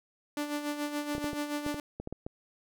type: tone with tremolo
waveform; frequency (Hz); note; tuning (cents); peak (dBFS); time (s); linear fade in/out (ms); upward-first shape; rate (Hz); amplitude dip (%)
sawtooth; 293.8; D4; +1; -26; 0.37-1.8; 2; sine; 7; 60
type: clicks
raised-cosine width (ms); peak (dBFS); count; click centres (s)
2; -24; 10; 1.151 / 1.181 / 1.243 / 1.332 / 1.664 / 1.744 / 2 / 2.074 / 2.126 / 2.265
effects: none